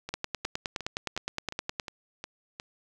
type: two click trains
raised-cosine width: 0.2 ms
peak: -20 / -13 dBFS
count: 8 / 17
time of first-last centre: 0.09-2.599 / 0.14-1.798 s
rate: 2.79 / 9.65 Hz
effects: none